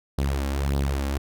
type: tone with flanger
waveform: sawtooth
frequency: 69.3 Hz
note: C#2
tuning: in tune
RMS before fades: -25 dBFS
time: 0.18-1.18 s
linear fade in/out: 5 ms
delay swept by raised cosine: 0.21 to 3.71 ms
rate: 1.7 Hz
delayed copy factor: +0.65
effects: none